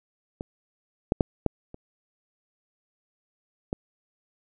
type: clicks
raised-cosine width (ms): 2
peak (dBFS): -19 / -7 / -6 / -8 / -27 / -14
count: 6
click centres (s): 0.409 / 1.121 / 1.208 / 1.463 / 1.744 / 3.729
effects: none